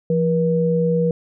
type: tone pair together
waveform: sine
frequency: 169.92 / 480.6 Hz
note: F3 / B4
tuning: -47 / -47 cents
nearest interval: octave + tritone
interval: 1800 cents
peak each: -18 dBFS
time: 0.1-1.11 s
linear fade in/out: 2 ms
effects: none